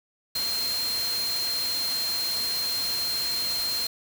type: tone in noise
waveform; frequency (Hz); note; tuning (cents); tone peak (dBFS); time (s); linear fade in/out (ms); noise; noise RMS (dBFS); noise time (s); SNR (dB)
sine; 4186; C8; 0; -26; 0.35-3.87; 5; white; -33; 0.35-3.87; +4
effects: none